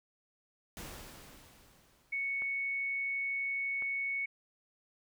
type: noise with exponential decay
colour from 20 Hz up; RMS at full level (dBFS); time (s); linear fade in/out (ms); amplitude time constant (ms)
pink; -44; 0.77-2.84; 0; 450
type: tone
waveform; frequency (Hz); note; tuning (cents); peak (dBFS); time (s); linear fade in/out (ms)
sine; 2217; C#7; 0; -32; 2.12-4.26; 10
type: clicks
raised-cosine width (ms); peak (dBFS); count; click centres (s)
0.5; -33; 2; 2.421 / 3.823
effects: none